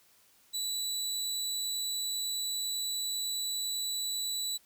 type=tone; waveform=25% pulse; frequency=3951 Hz; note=B7; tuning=in tune; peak=-28 dBFS; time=0.53-4.58 s; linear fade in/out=20 ms; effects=white hiss -64 dBFS RMS until 4.65 s